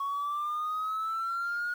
sine linear sweep, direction up, 1106 to 1445 Hz, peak -28 dBFS, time 0-1.74 s, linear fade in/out 5 ms, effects tanh soft clip ceiling -26 dBFS + 9-bit

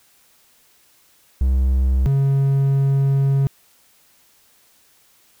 triangle tone pair in turn, 65.2 / 137.28 Hz, C2 / C#3, -5 / -16 cents, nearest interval octave + minor second, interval 1289 cents, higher second, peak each -12 dBFS, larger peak neither, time 1.41-2.06 / 2.06-3.47 s, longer second, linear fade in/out 0 ms, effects white hiss -56 dBFS RMS until 5.4 s

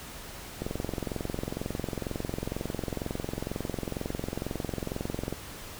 click train, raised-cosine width 2 ms, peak -18 dBFS, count 105, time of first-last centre 0.62-5.326 s, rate 22.1 Hz, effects pink hiss -43 dBFS RMS until 5.79 s

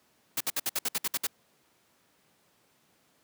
white noise bursts, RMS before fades -29 dBFS, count 10, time 0.37-1.27 s, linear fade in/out 5 ms, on 36 ms, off 60 ms, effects pink hiss -67 dBFS RMS until 3.23 s + high-pass 150 Hz 12 dB/octave

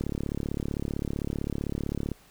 click train, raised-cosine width 3 ms, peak -17 dBFS, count 76, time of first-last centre 0.01-2.117 s, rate 35.6 Hz, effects pink hiss -57 dBFS RMS until 2.3 s

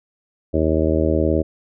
harmonic tone, 79 Hz, D#2, 27 cents sharp, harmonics 1 / 2 / 3 / 4 / 5 / 6 / 7 / 8, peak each -21 / -27 / -25 / -21 / -23 / -27 / -23 / -27 dBFS, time 0.53-1.43 s, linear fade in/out 20 ms, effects none

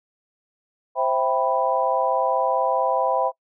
sine chord, C major seventh, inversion none, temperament equal, 523.3 / 659.3 / 784 / 987.8 Hz, C5 / E5 / G5 / B5, 0 / 0 / 0 / 0 cents, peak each -24 dBFS, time 0.95-3.32 s, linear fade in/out 50 ms, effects noise-tail reverb RT60 0.1 s tail -23 dB re dry

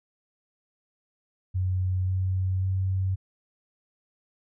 sine tone with pitch steps, 92.5 / 93.57 / 94.66 Hz, F#2 / F#2 / F#2, 0 / +20 / +40 cents, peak -23 dBFS, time 1.54-3.16 s, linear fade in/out 20 ms, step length 540 ms, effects none

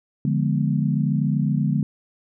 sine chord, D diminished seventh, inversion none, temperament equal, 146.83 / 174.61 / 207.7 / 246.9 Hz, D3 / F3 / Ab3 / Cb4, 0 / 0 / 0 / 0 cents, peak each -21 / -26 / -24 / -27 dBFS, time 0.25-1.83 s, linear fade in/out 2 ms, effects none

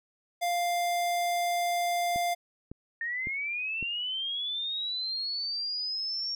square tone, 698.5 Hz, F5, in tune, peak -27 dBFS, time 0.41-2.35 s, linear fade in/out 20 ms
click train, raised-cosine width 3 ms, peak -27 dBFS, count 4, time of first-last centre 2.16-3.827 s, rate 1.8 Hz
sine linear sweep, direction up, 1818 to 5550 Hz, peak -30 dBFS, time 3.01-6.35 s, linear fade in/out 2 ms
effects none

